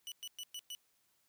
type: tone bursts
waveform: sawtooth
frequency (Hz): 2960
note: F#7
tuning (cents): 0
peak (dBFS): -39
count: 5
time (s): 0.07-0.75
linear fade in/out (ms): 0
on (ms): 48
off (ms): 110
effects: white hiss -75 dBFS RMS until 1.28 s